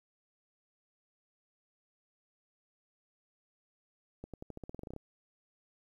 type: accelerating click train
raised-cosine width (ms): 2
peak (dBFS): -30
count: 14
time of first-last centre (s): 4.24-4.963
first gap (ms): 97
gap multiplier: 0.9
effects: 11-bit